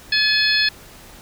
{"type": "harmonic tone with a mistuned harmonic", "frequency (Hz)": 858, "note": "A5", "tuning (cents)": -44, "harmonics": [2, 3, 4, 5, 6], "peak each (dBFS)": [-20, -23, -23, -19, -24], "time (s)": [0.12, 0.69], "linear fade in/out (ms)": 5, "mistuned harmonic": 3, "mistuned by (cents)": -25, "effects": ["pink hiss -43 dBFS RMS until 1.21 s"]}